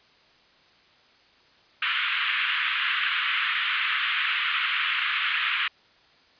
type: band-pass noise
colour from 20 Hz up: white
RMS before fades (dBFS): -26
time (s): 1.82-5.68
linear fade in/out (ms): 5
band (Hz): 1200 to 3200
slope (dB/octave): 48
effects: white hiss -58 dBFS RMS until 6.39 s + resampled to 11025 Hz